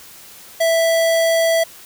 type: tone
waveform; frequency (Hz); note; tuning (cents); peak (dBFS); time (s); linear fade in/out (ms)
square; 659.3; E5; 0; -14; 0.6-1.64; 10
effects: white hiss -41 dBFS RMS until 1.85 s